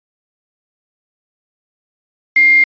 sine tone with quantisation, 2114 Hz, C7, 17 cents sharp, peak -6 dBFS, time 2.36-2.64 s, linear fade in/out 5 ms, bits 4, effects resampled to 11025 Hz

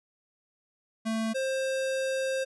square tone pair in turn, 222.7 / 529.7 Hz, A3 / C5, +21 / +21 cents, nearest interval octave + minor third, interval 1500 cents, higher second, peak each -28 dBFS, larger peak neither, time 1.05-1.34 / 1.34-2.45 s, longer second, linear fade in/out 20 ms, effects resampled to 24000 Hz

